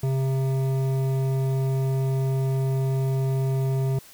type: tone with hard clipping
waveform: triangle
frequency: 133.4 Hz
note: C3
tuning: 34 cents sharp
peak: -23 dBFS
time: 0.03-3.99 s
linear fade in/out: 5 ms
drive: 15 dB
effects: white hiss -49 dBFS RMS until 4.13 s